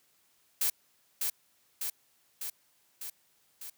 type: noise with echo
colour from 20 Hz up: blue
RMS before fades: -28 dBFS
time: 0.61-0.7 s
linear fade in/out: 5 ms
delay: 600 ms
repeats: 5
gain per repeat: -3 dB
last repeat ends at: 3.7 s
effects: white hiss -69 dBFS RMS until 3.77 s + high-pass 60 Hz 12 dB/octave